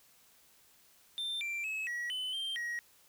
triangle tone with pitch steps, 3578 / 2356 / 2579 / 1920 / 3024 / 3160 / 1897 Hz, A7 / D7 / E7 / B6 / F#7 / G7 / A#6, +28 / +5 / -39 / -49 / +37 / +13 / +30 cents, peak -33 dBFS, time 1.18-2.79 s, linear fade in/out 0 ms, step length 230 ms, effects white hiss -64 dBFS RMS until 3.08 s

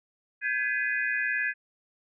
sine tone cluster, 1574 / 1693 / 2020 / 2479 Hz, G6 / G#6 / B6 / D#7, +7 / +33 / +39 / -7 cents, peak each -32 / -28 / -35 / -33 dBFS, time 0.41-1.54 s, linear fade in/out 50 ms, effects none

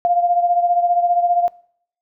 sine beating tone pair, 698.5 / 713.5 Hz, F5 / F5, 0 / +37 cents, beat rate 15 Hz, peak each -14 / -21 dBFS, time 0.05-1.48 s, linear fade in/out 0 ms, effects noise-tail reverb RT60 0.6 s tail -22 dB re dry

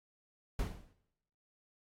brown noise with exponential decay, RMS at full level -31 dBFS, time 0.59-0.93 s, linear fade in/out 2 ms, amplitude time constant 73 ms, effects noise-tail reverb RT60 0.8 s tail -17 dB re dry + AAC 48 kbps

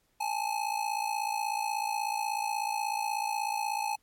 square ring-modulated tone, 850 Hz, G#5, 40 cents sharp, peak -27 dBFS, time 0.2-3.96 s, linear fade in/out 10 ms, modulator 28.2 Hz, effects pink hiss -72 dBFS RMS until 4.02 s + MP3 64 kbps

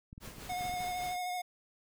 clicks, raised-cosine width 5 ms, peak -35 dBFS, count 10, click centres 0.129 / 0.179 / 0.277 / 0.383 / 0.522 / 0.609 / 0.654 / 0.695 / 0.739 / 0.806 s
pink noise with tremolo, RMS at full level -46 dBFS, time 0.2-1.18 s, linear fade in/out 50 ms, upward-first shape sine, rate 5 Hz, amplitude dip 50%
square tone with vibrato, 723 Hz, F#5, 40 cents flat, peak -35 dBFS, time 0.49-1.42 s, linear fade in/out 10 ms, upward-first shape sine, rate 13 Hz, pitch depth 20 cents each way
effects none

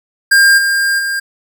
square tone with level steps, 1604 Hz, G6, 39 cents sharp, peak -6 / -12 / -16 dBFS, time 0.31-1.2 s, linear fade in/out 10 ms, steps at 0.57 / 0.98 s, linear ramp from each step 20 ms, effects none

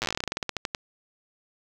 slowing click train, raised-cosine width 0.2 ms, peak -10 dBFS, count 21, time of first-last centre 0.02-0.748 s, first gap 8 ms, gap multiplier 1.14, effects 7-bit

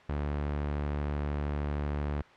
sawtooth tone, 73 Hz, D2, 10 cents flat, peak -26 dBFS, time 0.09-2.22 s, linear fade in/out 5 ms, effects white hiss -54 dBFS RMS until 2.36 s + low-pass 2000 Hz 12 dB/octave

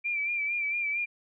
sine tone with vibrato, 2355 Hz, D7, 4 cents sharp, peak -27 dBFS, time 0.04-1.06 s, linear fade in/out 20 ms, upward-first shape sine, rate 4.4 Hz, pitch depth 49 cents each way, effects none

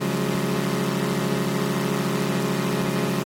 25% pulse tone cluster, 138.2 / 175.2 / 188.7 / 209.1 Hz, C#3 / F3 / F#3 / G#3, -5 / +6 / +34 / +12 cents, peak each -24 dBFS, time 0-3.24 s, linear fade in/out 20 ms, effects AAC 48 kbps

